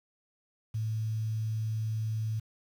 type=tone with quantisation; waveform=sine; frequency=110 Hz; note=A2; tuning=in tune; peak=-29 dBFS; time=0.74-2.4 s; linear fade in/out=10 ms; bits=9; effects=none